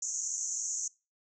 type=band-pass noise; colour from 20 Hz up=white; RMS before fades=-35 dBFS; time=0.02-0.88 s; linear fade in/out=5 ms; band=6100 to 7100 Hz; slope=96 dB/octave; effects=noise-tail reverb RT60 0.3 s tail -24 dB re dry